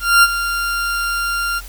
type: tone with ADSR envelope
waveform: 40% pulse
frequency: 1391 Hz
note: F6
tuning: 7 cents flat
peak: -5 dBFS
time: 0-1.61 s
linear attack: 230 ms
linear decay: 39 ms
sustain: -12 dB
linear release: 35 ms
effects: added 45 Hz sine -32 dBFS peak until 1.68 s + white hiss -39 dBFS RMS until 1.68 s